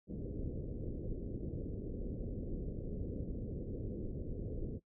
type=low-pass noise; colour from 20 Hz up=pink; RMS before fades=-41 dBFS; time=0.07-4.8 s; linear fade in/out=50 ms; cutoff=500 Hz; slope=48 dB/octave; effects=noise-tail reverb RT60 0.1 s tail -18 dB re dry